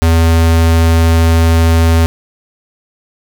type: tone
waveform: square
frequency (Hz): 82.41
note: E2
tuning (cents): 0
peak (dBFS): -7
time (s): 0.02-2.06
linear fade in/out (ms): 0
effects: none